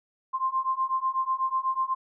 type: beating tone pair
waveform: sine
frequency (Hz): 1046.5 / 1054.6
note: C6 / C6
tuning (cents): 0 / +13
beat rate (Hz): 8.1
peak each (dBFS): -28 / -27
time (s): 0.33-1.95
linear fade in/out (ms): 20
effects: none